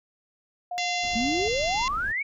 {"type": "tone", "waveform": "sine", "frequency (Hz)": 713, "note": "F5", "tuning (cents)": 36, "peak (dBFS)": -29, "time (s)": [0.71, 1.48], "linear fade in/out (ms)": 5}
{"type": "harmonic tone", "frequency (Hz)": 689, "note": "F5", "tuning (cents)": -24, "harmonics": [3, 4, 5, 6, 7, 8, 9, 10], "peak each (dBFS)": [-31, -33, -35, -37, -38, -39, -40, -41], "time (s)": [0.78, 1.88], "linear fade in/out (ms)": 0}
{"type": "noise", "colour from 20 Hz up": "brown", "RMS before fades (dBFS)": -40, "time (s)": [1.03, 2.12], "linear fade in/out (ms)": 5}
{"type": "exponential sweep", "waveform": "sine", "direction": "up", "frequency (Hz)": [214.2, 2321], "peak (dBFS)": -25, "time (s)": [1.15, 2.23], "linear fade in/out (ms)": 10}
{"effects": []}